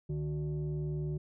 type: tone with frequency modulation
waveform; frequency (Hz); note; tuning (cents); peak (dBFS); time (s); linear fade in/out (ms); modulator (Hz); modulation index
sine; 150; D3; +37; -31; 0.09-1.18; 10; 220; 0.68
effects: tanh soft clip ceiling -27 dBFS